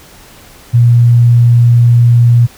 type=tone; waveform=sine; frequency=119.3 Hz; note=A#2; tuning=41 cents sharp; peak=-3 dBFS; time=0.73-2.47 s; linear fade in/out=20 ms; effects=pink hiss -38 dBFS RMS until 2.57 s

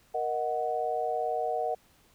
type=chord; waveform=sine; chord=D# minor; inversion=second; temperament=equal with one note detuned; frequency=469.7 / 622.3 / 740 Hz; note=A#4 / D#5 / F#5; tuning=+13 / 0 / 0 cents; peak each=-33 / -33 / -30 dBFS; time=0.14-1.75 s; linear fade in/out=10 ms; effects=pink hiss -63 dBFS RMS until 2.14 s

